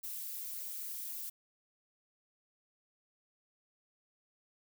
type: noise with flanger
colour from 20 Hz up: violet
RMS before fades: -42 dBFS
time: 0.03-1.3 s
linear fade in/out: 10 ms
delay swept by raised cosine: 0.43 to 3.33 ms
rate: 3.6 Hz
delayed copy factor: +0.55
effects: none

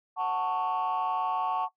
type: chord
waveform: sine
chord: F# minor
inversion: none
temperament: just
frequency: 740 / 888 / 1110 Hz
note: F#5 / A5 / C#6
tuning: 0 / +16 / +2 cents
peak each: -29 dBFS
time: 0.16-1.69 s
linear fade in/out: 50 ms
effects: noise-tail reverb RT60 0.1 s tail -17 dB re dry + tanh soft clip ceiling -22 dBFS

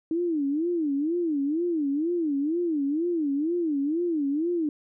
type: tone with vibrato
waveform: sine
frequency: 312.2 Hz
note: D#4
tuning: 6 cents sharp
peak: -23 dBFS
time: 0.11-4.69 s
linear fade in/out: 2 ms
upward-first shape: sine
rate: 2.1 Hz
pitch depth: 210 cents each way
effects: none

